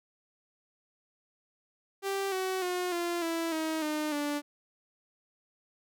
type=tone with pitch steps; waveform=sawtooth; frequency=392 / 375.8 / 360.3 / 345.4 / 331.2 / 317.5 / 304.4 / 291.8 Hz; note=G4 / F#4 / F#4 / F4 / E4 / D#4 / D#4 / D4; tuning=0 / +27 / -46 / -19 / +8 / +35 / -38 / -11 cents; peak=-26 dBFS; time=2.02-4.42 s; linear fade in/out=50 ms; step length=300 ms; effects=none